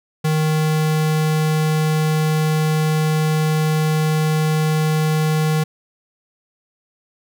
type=tone; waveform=square; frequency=155.56 Hz; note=D#3; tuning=in tune; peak=-16 dBFS; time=0.24-5.64 s; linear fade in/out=10 ms; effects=none